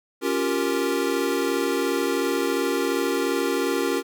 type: chord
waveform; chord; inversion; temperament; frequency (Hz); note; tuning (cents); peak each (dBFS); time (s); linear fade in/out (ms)
square; G half-diminished seventh; second; equal; 277.2 / 349.2 / 392 / 466.2; Db4 / F4 / G4 / Bb4; 0 / 0 / 0 / 0; -28; 0.21-4.03; 50
effects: none